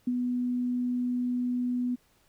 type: tone with ADSR envelope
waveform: sine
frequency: 246.9 Hz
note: B3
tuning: in tune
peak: -23 dBFS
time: 0.07-1.96 s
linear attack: 6 ms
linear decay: 38 ms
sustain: -3 dB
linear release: 19 ms
effects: pink hiss -66 dBFS RMS until 2.28 s